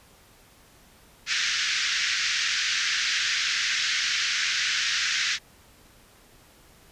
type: band-pass noise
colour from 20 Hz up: pink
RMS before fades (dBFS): -26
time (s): 1.26-5.39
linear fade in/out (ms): 50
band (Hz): 1500 to 6400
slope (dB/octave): 48
effects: pink hiss -55 dBFS RMS until 6.91 s + resampled to 32000 Hz